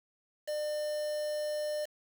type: tone with quantisation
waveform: triangle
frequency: 600 Hz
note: D5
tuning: 37 cents sharp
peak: -30 dBFS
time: 0.47-1.86 s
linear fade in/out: 20 ms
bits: 7
effects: none